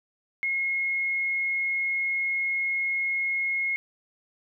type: tone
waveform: sine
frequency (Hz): 2160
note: C#7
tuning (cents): -45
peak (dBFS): -24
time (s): 0.43-3.76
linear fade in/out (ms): 0
effects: none